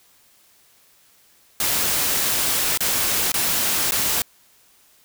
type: noise with dropouts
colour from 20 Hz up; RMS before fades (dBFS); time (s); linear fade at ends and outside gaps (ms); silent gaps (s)
white; -21; 1.6-4.22; 1; 2.775-2.806 / 3.319-3.341 / 3.91-3.92
effects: white hiss -56 dBFS RMS until 5.04 s